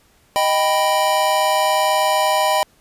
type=chord; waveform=square; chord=Eb augmented; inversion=none; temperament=equal; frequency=622.3 / 784 / 987.8 Hz; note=Eb5 / G5 / B5; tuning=0 / 0 / 0 cents; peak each=-20 dBFS; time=0.36-2.63 s; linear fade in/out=0 ms; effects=pink hiss -56 dBFS RMS until 2.8 s + resampled to 32000 Hz